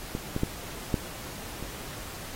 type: clicks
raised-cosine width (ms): 3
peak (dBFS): -17 / -15 / -12 / -11 / -23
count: 5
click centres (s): 0.151 / 0.364 / 0.434 / 0.942 / 1.626
effects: pink hiss -41 dBFS RMS until 2.35 s + AAC 48 kbps